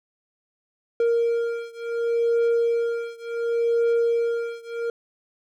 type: beating tone pair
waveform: triangle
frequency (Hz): 466.2 / 466.89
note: A#4 / A#4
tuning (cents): 0 / +3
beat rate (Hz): 0.69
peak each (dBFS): -21 / -22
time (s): 1-4.9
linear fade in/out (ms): 2
effects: none